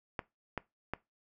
clicks, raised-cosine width 0.5 ms, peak -19 dBFS, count 3, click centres 0.192 / 0.577 / 0.936 s, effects noise-tail reverb RT60 0.2 s tail -20 dB re dry

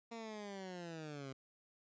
15% pulse linear sweep, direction down, 233.1 to 130.81 Hz, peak -39 dBFS, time 0.11-1.33 s, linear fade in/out 10 ms, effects resampled to 16000 Hz

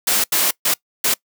white noise bursts at uneven times, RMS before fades -17 dBFS, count 4, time 0.07-0.24 / 0.32-0.51 / 0.65-0.74 / 1.04-1.14 s, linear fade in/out 5 ms, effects noise-tail reverb RT60 0.1 s tail -23 dB re dry + high-pass 200 Hz 12 dB/octave

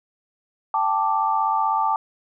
sine chord, G suspended second, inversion none, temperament equal, 784 / 880 / 1174.7 Hz, G5 / A5 / D6, 0 / 0 / 0 cents, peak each -25 / -21 / -23 dBFS, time 0.74-1.96 s, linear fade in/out 2 ms, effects none

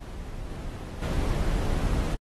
brown noise with level steps, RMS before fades -37 / -35 / -26 dBFS, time 0-2.16 s, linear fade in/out 20 ms, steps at 0.5 / 1.02 s, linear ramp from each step 2 ms, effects AAC 32 kbps

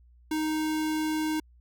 square tone, 311.1 Hz, D#4, in tune, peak -27 dBFS, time 0.31-1.4 s, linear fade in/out 5 ms, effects added 60 Hz sine -54 dBFS peak until 1.6 s

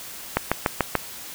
click train, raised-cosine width 0.5 ms, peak -3 dBFS, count 5, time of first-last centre 0.37-0.953 s, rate 6.86 Hz, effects white hiss -38 dBFS RMS until 1.34 s

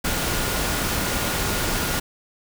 sine tone in noise, 1430 Hz, F6, 41 cents sharp, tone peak -35 dBFS, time 0.04-2 s, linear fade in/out 10 ms, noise pink, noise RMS -24 dBFS, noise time 0.04-2 s, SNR -14 dB, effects none

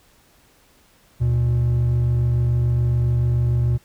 triangle tone pair together, 72.73 / 119.7 Hz, D2 / A#2, -16 / +46 cents, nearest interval major sixth, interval 862 cents, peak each -21 / -14 dBFS, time 1.2-3.78 s, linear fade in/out 20 ms, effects tanh soft clip ceiling -9 dBFS + pink hiss -56 dBFS RMS until 3.84 s

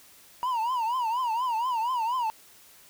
triangle tone with vibrato, 954 Hz, A#5, 40 cents sharp, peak -23 dBFS, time 0.43-2.3 s, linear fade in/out 0 ms, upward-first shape triangle, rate 4.2 Hz, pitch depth 170 cents each way, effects white hiss -54 dBFS RMS until 2.89 s

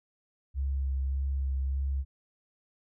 sine tone with vibrato, 67.6 Hz, C#2, 43 cents flat, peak -27 dBFS, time 0.54-2.05 s, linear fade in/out 50 ms, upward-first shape sine, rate 1.7 Hz, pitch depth 20 cents each way, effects none

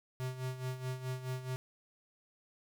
square tone with tremolo, 128.7 Hz, C3, 28 cents flat, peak -35 dBFS, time 0.2-1.56 s, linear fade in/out 0 ms, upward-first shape sine, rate 4.7 Hz, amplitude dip 70%, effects 12-bit

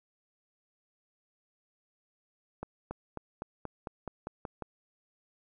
accelerating click train, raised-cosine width 1 ms, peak -23 dBFS, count 10, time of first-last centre 2.63-4.623 s, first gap 280 ms, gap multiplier 0.94, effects none

